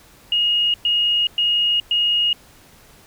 sine tone bursts, 2868 Hz, F7, 45 cents sharp, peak -15 dBFS, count 4, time 0.32-2.33 s, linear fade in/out 2 ms, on 420 ms, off 110 ms, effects pink hiss -49 dBFS RMS until 3.06 s

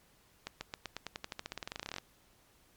accelerating click train, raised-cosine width 0.2 ms, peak -21 dBFS, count 25, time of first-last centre 0.47-1.983 s, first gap 140 ms, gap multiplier 0.92, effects pink hiss -66 dBFS RMS until 2.76 s + MP3 96 kbps

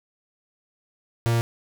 45% pulse tone, 116.54 Hz, A#2, in tune, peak -19 dBFS, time 1.26-1.41 s, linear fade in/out 0 ms, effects none

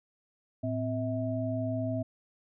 sine tone cluster, 111.8 / 258.5 / 643 Hz, A2 / C4 / E5, +28 / -21 / -43 cents, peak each -33 / -33 / -34 dBFS, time 0.63-2.03 s, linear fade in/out 10 ms, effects none

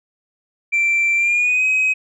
sine tone with pitch glide, 2349 to 2532 Hz, D7 to D#7, 0 to +30 cents, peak -12 dBFS, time 0.72-1.94 s, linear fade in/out 20 ms, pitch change +130 cents, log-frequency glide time 1.16-1.65 s, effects tanh soft clip ceiling -12 dBFS

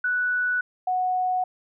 sine tone pair in turn, 1480 / 736.4 Hz, F#6 / F#5, 0 / -8 cents, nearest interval octave, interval 1208 cents, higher first, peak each -21 dBFS, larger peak neither, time 0.04-0.61 / 0.87-1.44 s, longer neither, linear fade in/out 5 ms, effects none

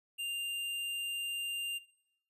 square tone, 2794 Hz, F7, in tune, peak -36 dBFS, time 0.18-1.79 s, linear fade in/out 20 ms, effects noise-tail reverb RT60 0.8 s tail -19 dB re dry + resampled to 32000 Hz

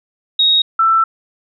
sine tone pair in turn, 3766 / 1331.5 Hz, A#7 / E6, +17 / +17 cents, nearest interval octave + tritone, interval 1800 cents, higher first, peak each -9 dBFS, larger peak neither, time 0.39-0.62 / 0.79-1.04 s, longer second, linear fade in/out 5 ms, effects none

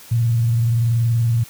sine tone with frequency modulation, 116.54 Hz, A#2, in tune, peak -14 dBFS, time 0.11-1.44 s, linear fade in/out 10 ms, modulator 21 Hz, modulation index 0.22, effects white hiss -42 dBFS RMS until 1.49 s

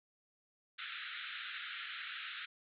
pink band-pass noise, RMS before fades -45 dBFS, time 0.78-2.46 s, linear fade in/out 10 ms, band 1300 to 3900 Hz, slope 96 dB/octave, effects none

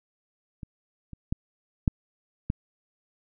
clicks, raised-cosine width 5 ms, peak -25 / -28 / -14 / -8 / -13 dBFS, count 5, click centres 0.632 / 1.133 / 1.325 / 1.878 / 2.501 s, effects none

